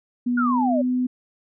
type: tone with pitch glide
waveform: sine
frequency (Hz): 244.4 to 251.3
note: B3 to B3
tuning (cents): -18 to +30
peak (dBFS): -19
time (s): 0.26-1.07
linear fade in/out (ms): 10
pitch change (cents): +48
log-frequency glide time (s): 0.46-0.59
type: exponential sweep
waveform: sine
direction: down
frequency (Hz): 1480 to 554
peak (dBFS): -21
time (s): 0.37-0.82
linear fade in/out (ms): 10
effects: none